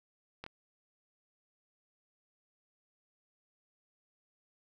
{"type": "clicks", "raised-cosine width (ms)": 0.3, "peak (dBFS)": [-26, -29], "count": 2, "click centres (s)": [0.44, 0.464], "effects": []}